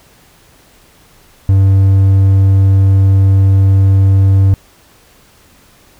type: tone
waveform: triangle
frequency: 96.9 Hz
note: G2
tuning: 20 cents flat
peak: -3 dBFS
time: 1.49-4.54 s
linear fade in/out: 0 ms
effects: pink hiss -46 dBFS RMS until 5.99 s